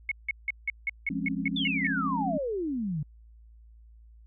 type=tone bursts; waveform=sine; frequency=2192 Hz; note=C#7; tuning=20 cents flat; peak=-25 dBFS; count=10; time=0.09-1.87 s; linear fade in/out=2 ms; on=25 ms; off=170 ms
type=chord; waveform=sine; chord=Db major seventh; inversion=first; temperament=equal with one note detuned; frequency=174.61 / 207.7 / 263.7 / 277.2 Hz; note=F3 / Ab3 / C4 / Db4; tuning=0 / 0 / +14 / 0 cents; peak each=-34 dBFS; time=1.1-2.38 s; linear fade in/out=5 ms
type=exponential sweep; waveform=sine; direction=down; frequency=3592 to 139.8 Hz; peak=-28 dBFS; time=1.56-3.03 s; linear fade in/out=5 ms
effects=added 56 Hz sine -50 dBFS peak until 4.26 s